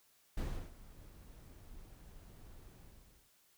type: noise with ADSR envelope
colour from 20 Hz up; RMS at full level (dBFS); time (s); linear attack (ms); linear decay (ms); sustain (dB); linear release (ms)
brown; -36; 0.37-3.32; 6; 330; -19; 540
effects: white hiss -70 dBFS RMS until 3.57 s